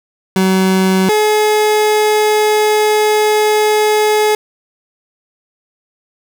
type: tone pair in turn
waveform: 30% pulse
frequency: 188.8 / 425.3 Hz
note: F#3 / G#4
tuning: +35 / +41 cents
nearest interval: octave + major second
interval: 1406 cents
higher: second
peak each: -7 dBFS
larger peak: neither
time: 0.36-1.09 / 1.09-4.35 s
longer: second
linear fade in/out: 2 ms
effects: none